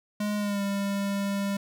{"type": "tone with pitch glide", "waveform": "square", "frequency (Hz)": [208.2, 199.26], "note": ["G#3", "G3"], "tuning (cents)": [5, 29], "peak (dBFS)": -27, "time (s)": [0.2, 1.57], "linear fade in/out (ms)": 5, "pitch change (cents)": -76, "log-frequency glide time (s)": [0.37, 0.62], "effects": []}